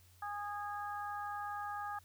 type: harmonic tone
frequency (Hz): 411.5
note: G#4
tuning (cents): -16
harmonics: 2 / 3 / 4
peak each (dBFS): -41 / -43 / -47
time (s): 0.22-1.99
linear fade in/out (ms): 5
effects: added 90 Hz sine -62 dBFS peak until 2.04 s + white hiss -67 dBFS RMS until 2.04 s